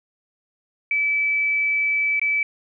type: tone with dropouts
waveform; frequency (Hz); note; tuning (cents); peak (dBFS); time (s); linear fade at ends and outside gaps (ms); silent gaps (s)
sine; 2305; D7; -33; -18; 0.91-2.43; 2; 2.196-2.215
effects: none